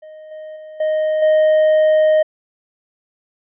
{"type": "tone with level steps", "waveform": "triangle", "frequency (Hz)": 621, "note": "D#5", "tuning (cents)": -3, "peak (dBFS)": [-33, -28, -31, -13, -8], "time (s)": [0.02, 2.23], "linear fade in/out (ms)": 10, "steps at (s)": [0.31, 0.56, 0.8, 1.22], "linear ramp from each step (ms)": 5, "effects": ["resampled to 8000 Hz"]}